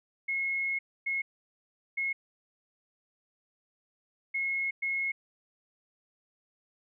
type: tone bursts at uneven times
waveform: sine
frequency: 2169 Hz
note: C#7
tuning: 38 cents flat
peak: -28 dBFS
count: 5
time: 0.28-0.79 / 1.06-1.22 / 1.97-2.13 / 4.34-4.71 / 4.82-5.12 s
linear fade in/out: 10 ms
effects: none